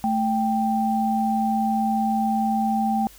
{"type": "tone pair together", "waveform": "sine", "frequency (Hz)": [220, 785.5], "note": ["A3", "G5"], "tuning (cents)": [0, 3], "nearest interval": "octave + minor seventh", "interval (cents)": 2203, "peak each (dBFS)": -22, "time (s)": [0.04, 3.07], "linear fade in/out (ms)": 0, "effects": ["added 50 Hz sine -51 dBFS peak until 3.18 s", "white hiss -49 dBFS RMS until 3.18 s"]}